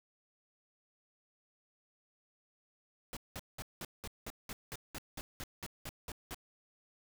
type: noise bursts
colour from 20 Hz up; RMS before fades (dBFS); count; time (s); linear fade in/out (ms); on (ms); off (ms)
pink; -43; 15; 3.13-6.345; 0; 37; 190
effects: none